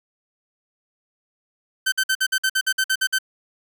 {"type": "tone bursts", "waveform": "sawtooth", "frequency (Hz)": 1541, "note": "G6", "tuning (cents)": -30, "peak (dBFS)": -14, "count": 12, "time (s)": [1.86, 3.187], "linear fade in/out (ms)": 10, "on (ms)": 62, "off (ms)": 53, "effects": []}